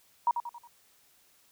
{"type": "tone with echo", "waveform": "sine", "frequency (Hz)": 951, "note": "A#5", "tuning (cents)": 34, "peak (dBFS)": -21, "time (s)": [0.27, 0.31], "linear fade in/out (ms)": 2, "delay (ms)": 91, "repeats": 4, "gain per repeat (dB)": -7, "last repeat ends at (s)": 0.674, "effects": ["white hiss -64 dBFS RMS until 1.51 s"]}